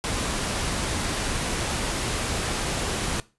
pink noise, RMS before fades -27 dBFS, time 0.04-3.2 s, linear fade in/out 0 ms, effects noise-tail reverb RT60 0.3 s tail -20 dB re dry + resampled to 24000 Hz

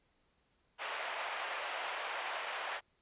pink band-pass noise, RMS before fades -40 dBFS, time 0.78-2.81 s, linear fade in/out 50 ms, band 620 to 3100 Hz, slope 24 dB/octave, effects pink hiss -75 dBFS RMS until 3.01 s + resampled to 8000 Hz

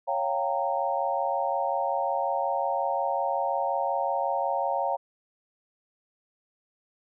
sine chord, G half-diminished seventh, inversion second, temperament equal with one note detuned, 554.4 / 698.5 / 784 / 923.8 Hz, Db5 / F5 / G5 / Bb5, 0 / 0 / 0 / -16 cents, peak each -30 dBFS, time 0.07-4.97 s, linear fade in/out 20 ms, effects none

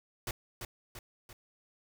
pink noise with echo, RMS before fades -36 dBFS, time 0.27-0.31 s, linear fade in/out 2 ms, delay 340 ms, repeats 3, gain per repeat -5 dB, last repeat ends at 1.33 s, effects none

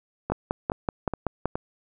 two click trains, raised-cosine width 1 ms, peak -10 / -14 dBFS, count 7 / 4, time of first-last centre 0.32-1.456 / 0.3-1.555 s, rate 5.28 / 2.39 Hz, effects none

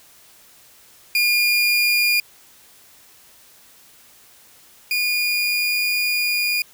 30% pulse tone pair in turn, 2422 / 2433 Hz, D#7 / D#7, -47 / -39 cents, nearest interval unison, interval 8 cents, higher second, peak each -13 / -16 dBFS, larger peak first, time 1.15-2.2 / 4.91-6.62 s, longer second, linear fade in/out 2 ms, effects white hiss -50 dBFS RMS until 6.73 s

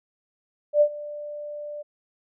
sine tone with ADSR envelope, 591 Hz, D5, 11 cents sharp, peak -12 dBFS, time 0.73-1.83 s, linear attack 80 ms, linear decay 74 ms, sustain -20 dB, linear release 19 ms, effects none

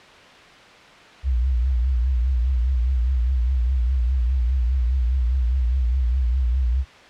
sine tone with vibrato, 62.4 Hz, B1, 19 cents sharp, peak -17 dBFS, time 1.23-6.85 s, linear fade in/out 50 ms, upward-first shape triangle, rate 4.9 Hz, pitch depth 140 cents each way, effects white hiss -45 dBFS RMS until 7.09 s + low-pass 3000 Hz 12 dB/octave

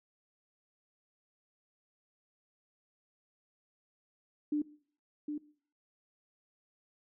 sine tone with echo, 297.4 Hz, D4, 22 cents sharp, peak -28 dBFS, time 4.52-4.62 s, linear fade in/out 5 ms, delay 760 ms, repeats 1, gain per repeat -6 dB, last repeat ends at 5.38 s, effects noise-tail reverb RT60 0.5 s tail -20 dB re dry

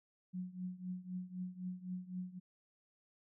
sine tone with tremolo, 182.4 Hz, F#3, 24 cents flat, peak -37 dBFS, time 0.33-2.4 s, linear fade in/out 20 ms, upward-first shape triangle, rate 3.9 Hz, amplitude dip 90%, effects none

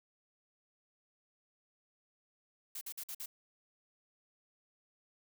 blue noise bursts, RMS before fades -43 dBFS, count 5, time 2.75-3.26 s, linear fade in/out 5 ms, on 62 ms, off 50 ms, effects none

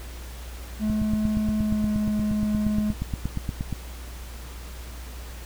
triangle tone with pitch glide, 214.2 to 211.3 Hz, A3 to G#3, -46 to +30 cents, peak -20 dBFS, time 0.79-2.94 s, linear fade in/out 50 ms, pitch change -24 cents, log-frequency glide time 1.56-1.91 s
click train, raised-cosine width 5 ms, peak -15 dBFS, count 25, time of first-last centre 0.9-3.727 s, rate 8.49 Hz
effects added 60 Hz sine -36 dBFS peak until 5.45 s + pink hiss -44 dBFS RMS until 5.45 s

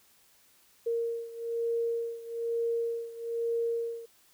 sine beating tone pair, 464 / 465.1 Hz, A#4 / A#4, -8 / -4 cents, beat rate 1.1 Hz, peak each -31 / -34 dBFS, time 0.86-4.06 s, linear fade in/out 10 ms, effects white hiss -63 dBFS RMS until 4.33 s

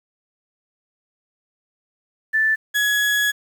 sine / 35% pulse tone pair in turn, 1760 / 1680.7 Hz, A6 / G#6, 0 / +20 cents, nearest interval minor second, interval 80 cents, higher first, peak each -15 dBFS, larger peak neither, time 2.33-2.56 / 2.74-3.32 s, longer second, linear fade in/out 20 ms, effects 8-bit

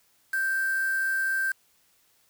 sine tone with quantisation, 1568 Hz, G6, in tune, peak -24 dBFS, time 0.33-1.52 s, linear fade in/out 5 ms, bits 6, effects white hiss -65 dBFS RMS until 2.29 s

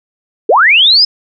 sine linear sweep, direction up, 359.2 to 5180 Hz, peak -4 dBFS, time 0.49-1.05 s, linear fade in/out 5 ms, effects none

